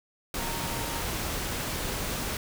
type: tone in noise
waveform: sine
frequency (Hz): 925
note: A#5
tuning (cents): -14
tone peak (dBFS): -39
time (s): 0.39-1.02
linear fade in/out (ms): 2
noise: pink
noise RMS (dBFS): -32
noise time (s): 0.34-2.37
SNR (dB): -10
effects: none